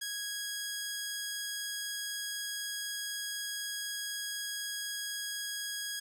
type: tone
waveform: 10% pulse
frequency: 1654 Hz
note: G#6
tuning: 8 cents flat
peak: -27 dBFS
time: 0.01-6 s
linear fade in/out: 10 ms
effects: none